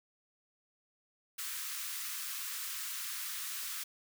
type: high-pass noise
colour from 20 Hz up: white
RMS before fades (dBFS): -40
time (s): 1.38-3.84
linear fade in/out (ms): 10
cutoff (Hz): 1100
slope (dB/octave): 48
effects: none